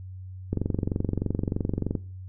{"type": "click train", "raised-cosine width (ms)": 3, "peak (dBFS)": -13, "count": 34, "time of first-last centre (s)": [0.53, 1.952], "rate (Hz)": 23.2, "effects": ["noise-tail reverb RT60 0.4 s tail -19 dB re dry", "added 93 Hz sine -37 dBFS peak until 2.28 s"]}